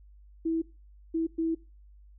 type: tone bursts at uneven times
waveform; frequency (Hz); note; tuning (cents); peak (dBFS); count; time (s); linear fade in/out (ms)
sine; 326.6; E4; -16; -25; 3; 0.45-0.62 / 1.14-1.27 / 1.38-1.55; 10
effects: noise-tail reverb RT60 0.3 s tail -21 dB re dry + added 50 Hz sine -51 dBFS peak until 2.18 s